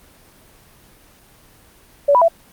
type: tone with pitch steps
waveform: sine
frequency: 570 / 986 / 667 Hz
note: C#5 / B5 / E5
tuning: +48 / -3 / +20 cents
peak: -9 dBFS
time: 2.08-2.284 s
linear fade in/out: 10 ms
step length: 68 ms
effects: pink hiss -49 dBFS RMS until 2.52 s + Opus 24 kbps